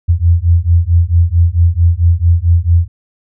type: beating tone pair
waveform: sine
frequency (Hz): 83.2 / 87.7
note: E2 / F2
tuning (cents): +17 / +8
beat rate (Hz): 4.5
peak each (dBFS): -10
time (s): 0.08-2.88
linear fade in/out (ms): 20
effects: none